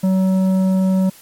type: tone with tanh clipping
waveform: sine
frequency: 188.6 Hz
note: F#3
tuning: 33 cents sharp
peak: -14 dBFS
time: 0.03-1.1 s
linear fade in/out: 10 ms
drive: 9 dB
effects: white hiss -44 dBFS RMS until 1.21 s + MP3 64 kbps